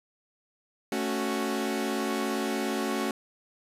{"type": "chord", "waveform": "sawtooth", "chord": "F# minor", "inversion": "first", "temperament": "equal", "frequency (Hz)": [220, 277.2, 370], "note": ["A3", "C#4", "F#4"], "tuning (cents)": [0, 0, 0], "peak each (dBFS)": -28, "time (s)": [0.92, 3.11], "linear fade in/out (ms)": 2, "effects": ["resampled to 32000 Hz"]}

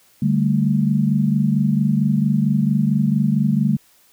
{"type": "chord", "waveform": "sine", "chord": "D suspended fourth", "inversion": "none", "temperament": "just", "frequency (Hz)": [146.83, 195.78, 220.2], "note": ["D3", "G3", "A3"], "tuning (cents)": [0, -2, 2], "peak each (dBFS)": -19, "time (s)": [0.22, 3.77], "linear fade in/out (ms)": 5, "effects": ["white hiss -55 dBFS RMS until 4.12 s"]}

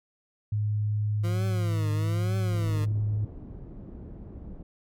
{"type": "tone", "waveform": "sine", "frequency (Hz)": 105.3, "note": "G#2", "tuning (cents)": 24, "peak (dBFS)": -24, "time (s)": [0.52, 3.25], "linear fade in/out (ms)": 5}
{"type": "tone with vibrato", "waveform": "20% pulse", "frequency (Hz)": 170, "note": "F3", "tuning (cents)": -46, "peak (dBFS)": -28, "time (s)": [1.23, 2.86], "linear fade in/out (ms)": 20, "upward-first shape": "triangle", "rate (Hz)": 1.1, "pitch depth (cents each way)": 210}
{"type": "low-pass noise", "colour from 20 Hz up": "pink", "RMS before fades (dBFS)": -42, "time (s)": [2.51, 4.63], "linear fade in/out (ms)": 5, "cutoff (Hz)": 320, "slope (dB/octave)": 12}
{"effects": []}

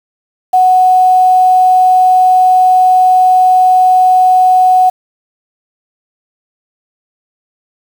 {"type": "tone with quantisation", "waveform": "sine", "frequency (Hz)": 740, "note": "F#5", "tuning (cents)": 0, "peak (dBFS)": -4, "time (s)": [0.53, 4.9], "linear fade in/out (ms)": 10, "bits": 5, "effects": []}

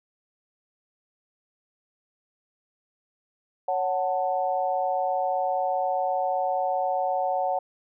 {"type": "chord", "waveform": "sine", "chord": "F# minor", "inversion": "second", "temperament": "just", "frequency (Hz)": [555, 740, 888], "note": ["C#5", "F#5", "A5"], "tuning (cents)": [2, 0, 16], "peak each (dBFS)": [-28, -25, -31], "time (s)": [3.68, 7.59], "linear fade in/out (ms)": 5, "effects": []}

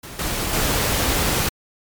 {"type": "noise with level steps", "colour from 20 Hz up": "pink", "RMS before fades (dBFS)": [-36, -24, -20], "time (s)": [0.03, 1.49], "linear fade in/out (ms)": 5, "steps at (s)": [0.19, 0.53], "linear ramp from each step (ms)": 2, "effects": ["MP3 96 kbps"]}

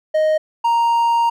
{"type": "tone pair in turn", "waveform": "triangle", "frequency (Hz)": [622.3, 932.4], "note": ["D#5", "A#5"], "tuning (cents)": [0, 0], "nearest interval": "perfect fifth", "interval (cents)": 700, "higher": "second", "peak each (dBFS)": -11, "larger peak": "neither", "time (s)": [[0.14, 0.38], [0.64, 1.3]], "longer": "second", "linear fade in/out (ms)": 10, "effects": []}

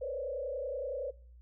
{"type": "tone with frequency modulation", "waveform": "sine", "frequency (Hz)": 538, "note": "C5", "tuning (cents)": 48, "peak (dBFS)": -34, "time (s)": [0.01, 1.11], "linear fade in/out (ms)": 10, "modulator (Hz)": 30.6, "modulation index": 1.6, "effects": ["noise-tail reverb RT60 0.5 s tail -23 dB re dry", "added 60 Hz sine -52 dBFS peak until 1.41 s"]}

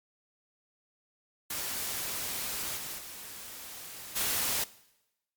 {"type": "noise with level steps", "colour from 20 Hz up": "white", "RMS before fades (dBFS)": [-35, -39, -44, -30], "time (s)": [1.5, 4.64], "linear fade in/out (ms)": 5, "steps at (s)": [2.76, 2.97, 4.15], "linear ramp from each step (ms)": 20, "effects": ["noise-tail reverb RT60 0.9 s tail -19 dB re dry", "MP3 96 kbps"]}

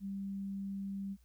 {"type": "tone", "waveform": "sine", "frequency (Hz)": 196.5, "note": "G3", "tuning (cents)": 4, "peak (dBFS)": -37, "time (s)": [0, 1.17], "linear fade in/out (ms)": 50, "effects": ["added 60 Hz sine -62 dBFS peak until 1.24 s", "white hiss -75 dBFS RMS until 1.24 s"]}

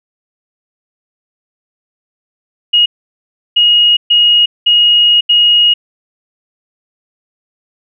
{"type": "tone bursts at uneven times", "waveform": "sine", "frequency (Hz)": 2880, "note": "F#7", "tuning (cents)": -47, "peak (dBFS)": -5, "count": 5, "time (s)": [[2.73, 2.86], [3.56, 3.97], [4.1, 4.46], [4.66, 5.21], [5.29, 5.74]], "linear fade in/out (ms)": 10, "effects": []}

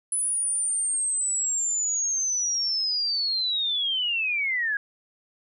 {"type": "linear sweep", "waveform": "sine", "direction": "down", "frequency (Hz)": [10050, 1619], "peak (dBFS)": -23, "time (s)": [0.12, 4.77], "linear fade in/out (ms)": 2, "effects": []}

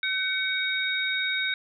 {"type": "tone cluster", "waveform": "sine", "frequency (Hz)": [1523, 2246, 3737], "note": ["F#6", "C#7", "A#7"], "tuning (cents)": [50, 22, 4], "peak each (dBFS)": -29, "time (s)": [0.03, 1.54], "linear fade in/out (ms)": 2, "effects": []}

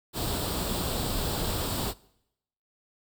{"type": "noise with comb filter", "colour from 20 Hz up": "pink", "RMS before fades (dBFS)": -30, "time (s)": [0.13, 1.94], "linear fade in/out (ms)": 50, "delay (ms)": 0.24, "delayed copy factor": 0.6, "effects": ["noise-tail reverb RT60 0.8 s tail -22 dB re dry"]}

